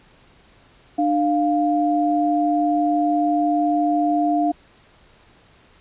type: tone pair together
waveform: sine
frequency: 299 / 700 Hz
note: D4 / F5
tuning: +31 / +4 cents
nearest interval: octave + minor third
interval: 1473 cents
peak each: -19 / -19 dBFS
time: 0.98-4.52 s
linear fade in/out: 10 ms
effects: pink hiss -53 dBFS RMS until 5.8 s + resampled to 8000 Hz